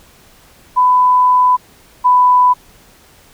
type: tone pair in turn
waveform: sine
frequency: 1000 / 995.3 Hz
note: B5 / B5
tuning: +21 / +13 cents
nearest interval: unison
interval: 8 cents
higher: first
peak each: -7 / -6 dBFS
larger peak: second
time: 0.76-1.57 / 2.04-2.54 s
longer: first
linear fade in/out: 20 ms
effects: pink hiss -46 dBFS RMS until 3.33 s